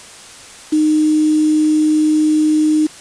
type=tone with quantisation; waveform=sine; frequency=307.3 Hz; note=D#4; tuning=21 cents flat; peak=-10 dBFS; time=0.72-2.87 s; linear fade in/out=10 ms; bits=5; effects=white hiss -37 dBFS RMS until 3 s + resampled to 22050 Hz